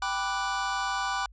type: chord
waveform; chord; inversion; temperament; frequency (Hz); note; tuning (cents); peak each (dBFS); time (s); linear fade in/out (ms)
square; G major seventh; none; equal; 784 / 987.8 / 1174.7 / 1480; G5 / B5 / D6 / F#6; 0 / 0 / 0 / 0; -34; 0.02-1.26; 2
effects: added 50 Hz sine -49 dBFS peak until 1.32 s + resampled to 16000 Hz